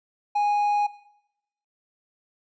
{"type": "tone", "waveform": "triangle", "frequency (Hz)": 826, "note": "G#5", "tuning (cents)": -10, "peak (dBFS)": -18, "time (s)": [0.35, 0.87], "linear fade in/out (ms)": 10, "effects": ["noise-tail reverb RT60 0.8 s tail -17 dB re dry", "resampled to 16000 Hz"]}